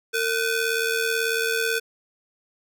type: ring-modulated tone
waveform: sawtooth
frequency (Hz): 987.8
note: B5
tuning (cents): 0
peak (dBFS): -15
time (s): 0.13-1.8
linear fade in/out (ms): 20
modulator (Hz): 533
effects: none